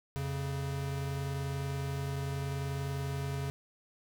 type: tone pair together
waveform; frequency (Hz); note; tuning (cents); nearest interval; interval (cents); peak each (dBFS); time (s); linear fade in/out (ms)
square; 87.2 / 138.42; F2 / C#3; -2 / -2; minor sixth; 800; -40 / -35; 0.16-3.5; 0
effects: none